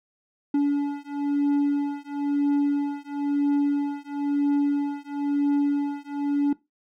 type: beating tone pair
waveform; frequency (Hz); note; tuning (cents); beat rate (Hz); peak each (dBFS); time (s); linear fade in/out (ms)
triangle; 285.6 / 286.6; D4 / D4; -48 / -42; 1; -22; 0.54-6.53; 5
effects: noise-tail reverb RT60 0.2 s tail -19 dB re dry